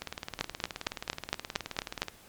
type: two click trains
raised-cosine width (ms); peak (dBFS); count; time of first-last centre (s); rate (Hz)
0.2; -18 / -10; 40 / 8; 0.02-2.083 / 0.41-2.019; 18.9 / 4.35
effects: pink hiss -55 dBFS RMS until 2.28 s + MP3 96 kbps